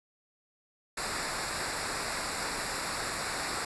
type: noise with comb filter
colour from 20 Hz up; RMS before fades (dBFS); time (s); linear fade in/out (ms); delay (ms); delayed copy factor
pink; -34; 0.97-3.65; 5; 0.32; -0.75
effects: resampled to 24000 Hz